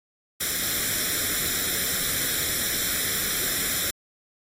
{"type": "noise with comb filter", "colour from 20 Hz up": "white", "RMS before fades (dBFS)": -26, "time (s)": [0.4, 3.91], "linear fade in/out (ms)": 10, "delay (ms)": 0.54, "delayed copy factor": 0.75, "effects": ["AAC 48 kbps"]}